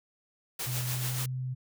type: noise with tremolo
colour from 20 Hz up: white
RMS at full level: -34 dBFS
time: 0.59-1.26 s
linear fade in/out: 5 ms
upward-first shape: sine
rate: 6.9 Hz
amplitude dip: 45%
type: tone with pitch glide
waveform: sine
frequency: 124.7 to 128.35 Hz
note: B2 to C3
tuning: +17 to -33 cents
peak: -31 dBFS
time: 0.66-1.55 s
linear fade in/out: 20 ms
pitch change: +50 cents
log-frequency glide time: 0.92-1.28 s
effects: none